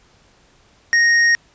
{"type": "tone with tanh clipping", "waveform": "sine", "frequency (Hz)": 1864.7, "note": "A#6", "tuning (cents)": 0, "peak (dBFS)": -13, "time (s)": [0.93, 1.35], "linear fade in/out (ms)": 0, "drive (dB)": 14, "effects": ["pink hiss -54 dBFS RMS until 1.54 s", "resampled to 16000 Hz"]}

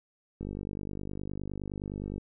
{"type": "click train", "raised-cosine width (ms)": 3, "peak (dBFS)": -24, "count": 89, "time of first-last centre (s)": [0.41, 2.181], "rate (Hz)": 49.7, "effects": []}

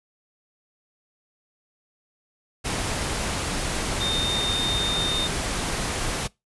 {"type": "tone in noise", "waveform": "sine", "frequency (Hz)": 3647, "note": "A#7", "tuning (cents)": -39, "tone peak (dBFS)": -24, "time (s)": [4, 5.28], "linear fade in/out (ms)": 20, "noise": "pink", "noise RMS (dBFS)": -27, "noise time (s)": [2.64, 6.28], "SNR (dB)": 0, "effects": ["noise-tail reverb RT60 0.2 s tail -23 dB re dry", "resampled to 24000 Hz"]}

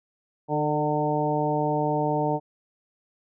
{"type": "harmonic tone with a mistuned harmonic", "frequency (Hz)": 150, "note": "D3", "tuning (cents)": 37, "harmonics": [1, 2, 3, 4, 5, 6], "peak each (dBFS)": [-29, -29, -29, -29, -29, -29], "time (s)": [0.48, 2.4], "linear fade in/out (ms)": 50, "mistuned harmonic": 3, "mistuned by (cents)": -17, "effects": []}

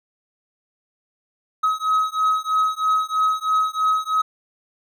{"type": "beating tone pair", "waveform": "triangle", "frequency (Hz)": [1272, 1275.1], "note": ["D#6", "D#6"], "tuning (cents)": [38, 42], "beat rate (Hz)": 3.1, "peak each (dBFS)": -19, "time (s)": [1.63, 4.22], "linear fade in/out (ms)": 10, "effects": []}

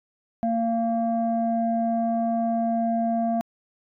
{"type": "tone pair together", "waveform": "sine", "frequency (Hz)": [229.6, 688], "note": ["A#3", "F5"], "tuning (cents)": [-26, -26], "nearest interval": "octave + perfect fifth", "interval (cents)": 1900, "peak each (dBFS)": -23, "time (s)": [0.43, 3.41], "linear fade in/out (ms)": 0, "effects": ["tanh soft clip ceiling -15 dBFS"]}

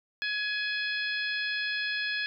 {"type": "harmonic tone", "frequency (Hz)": 841, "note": "G#5", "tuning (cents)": 22, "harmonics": [2, 3, 4, 5, 6], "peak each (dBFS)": [-31, -35, -37, -39, -41], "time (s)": [0.22, 2.26], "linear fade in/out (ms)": 0, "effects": []}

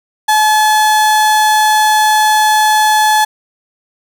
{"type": "tone", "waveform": "35% pulse", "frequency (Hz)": 858, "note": "A5", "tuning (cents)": -44, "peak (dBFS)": -6, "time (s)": [0.28, 3.25], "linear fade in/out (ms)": 10, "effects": []}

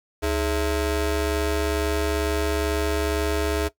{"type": "ring-modulated tone", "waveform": "25% pulse", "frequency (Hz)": 243.8, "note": "B3", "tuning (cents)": -22, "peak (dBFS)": -15, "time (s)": [0.22, 3.69], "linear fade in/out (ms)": 20, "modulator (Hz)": 173, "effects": ["noise-tail reverb RT60 0.1 s tail -17 dB re dry"]}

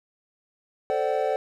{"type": "chord", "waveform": "triangle", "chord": "D dominant seventh", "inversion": "second", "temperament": "equal with one note detuned", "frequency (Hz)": [440, 523.3, 587.3, 757.7], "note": ["A4", "C5", "D5", "F#5"], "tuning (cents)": [0, 0, 0, 41], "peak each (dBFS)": -26, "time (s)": [0.9, 1.36], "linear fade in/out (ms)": 0, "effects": []}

